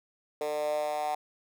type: tone with high-pass filter sweep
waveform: 10% pulse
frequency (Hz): 150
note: D3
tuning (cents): +37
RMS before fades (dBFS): -31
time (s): 0.41-1.15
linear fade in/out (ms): 2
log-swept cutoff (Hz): 500 to 760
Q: 6.3
effects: none